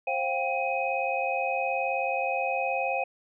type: tone cluster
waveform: sine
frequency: 531 / 709 / 788 / 2515 Hz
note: C5 / F5 / G5 / D#7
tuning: +25 / +26 / +9 / +18 cents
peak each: -31 dBFS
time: 0.07-3.04 s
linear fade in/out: 5 ms
effects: none